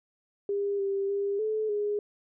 sine tone with pitch steps, 402.5 / 394.1 / 400.6 / 433.1 / 414.1 Hz, G4 / G4 / G4 / A4 / G#4, +46 / +9 / +38 / -27 / -5 cents, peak -26 dBFS, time 0.49-1.99 s, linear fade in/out 2 ms, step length 300 ms, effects none

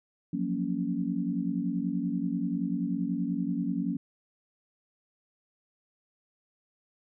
sine chord, Gb major seventh, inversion third, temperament equal with one note detuned, 174.61 / 185 / 233.1 / 278.6 Hz, F3 / Gb3 / Bb3 / Db4, 0 / 0 / 0 / +9 cents, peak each -34 / -33 / -33 / -32 dBFS, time 0.33-3.97 s, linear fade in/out 5 ms, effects none

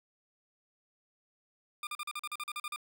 20% pulse tone bursts, 1203 Hz, D6, 41 cents sharp, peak -31 dBFS, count 12, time 1.83-2.761 s, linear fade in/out 2 ms, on 40 ms, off 41 ms, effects none

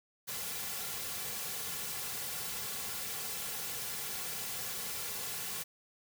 white noise with comb filter, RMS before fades -39 dBFS, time 0.27-5.64 s, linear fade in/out 20 ms, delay 3.2 ms, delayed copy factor -0.75, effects none

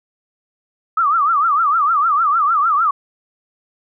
sine tone with vibrato, 1244.5 Hz, D#6, in tune, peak -12 dBFS, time 0.97-2.91 s, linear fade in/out 5 ms, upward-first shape triangle, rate 6.6 Hz, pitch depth 200 cents each way, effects none

